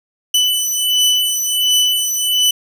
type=beating tone pair; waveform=sawtooth; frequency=2988 / 2989.4 Hz; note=F#7 / F#7; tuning=+16 / +17 cents; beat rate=1.4 Hz; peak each=-13 dBFS; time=0.34-2.51 s; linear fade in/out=5 ms; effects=none